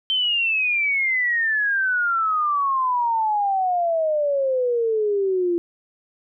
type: exponential sweep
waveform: sine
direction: down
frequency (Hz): 3117 to 340.1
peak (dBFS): -18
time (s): 0.1-5.58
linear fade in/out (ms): 0
effects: none